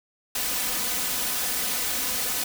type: noise with comb filter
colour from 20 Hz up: white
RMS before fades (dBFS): -27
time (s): 0.35-2.44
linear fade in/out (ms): 5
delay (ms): 4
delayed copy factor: +0.75
effects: none